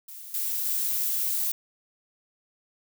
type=noise with level steps; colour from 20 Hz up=violet; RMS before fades=-42 / -29 / -27 dBFS; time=0.08-1.52 s; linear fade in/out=5 ms; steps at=0.34 / 0.65 s; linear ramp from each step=2 ms; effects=none